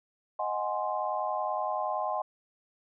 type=chord; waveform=sine; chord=Ab dominant seventh; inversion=second; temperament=equal; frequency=622.3 / 740 / 830.6 / 1046.5 Hz; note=Eb5 / Gb5 / Ab5 / C6; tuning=0 / 0 / 0 / 0 cents; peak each=-34 dBFS; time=0.39-2.22 s; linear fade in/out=5 ms; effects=none